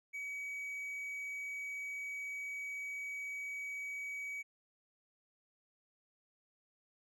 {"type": "tone", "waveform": "triangle", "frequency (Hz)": 2269, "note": "C#7", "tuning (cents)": 40, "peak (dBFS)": -38, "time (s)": [0.13, 4.43], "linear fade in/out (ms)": 20, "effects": []}